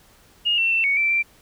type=tone with pitch steps; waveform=sine; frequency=2851 / 2699 / 2682 / 2229 / 2336 / 2353 Hz; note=F7 / E7 / E7 / C#7 / D7 / D7; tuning=+35 / +40 / +29 / +9 / -10 / +3 cents; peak=-17 dBFS; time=0.45-1.23 s; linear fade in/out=20 ms; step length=130 ms; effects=pink hiss -54 dBFS RMS until 1.41 s